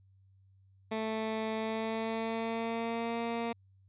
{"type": "tone with pitch glide", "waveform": "15% pulse", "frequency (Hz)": [220, 232.4], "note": ["A3", "A#3"], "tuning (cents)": [0, -5], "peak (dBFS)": -26, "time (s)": [0.91, 3.53], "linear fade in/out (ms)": 10, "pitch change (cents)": 95, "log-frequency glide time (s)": [1.55, 3.19], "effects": ["added 96 Hz sine -60 dBFS peak until 3.88 s", "resampled to 8000 Hz"]}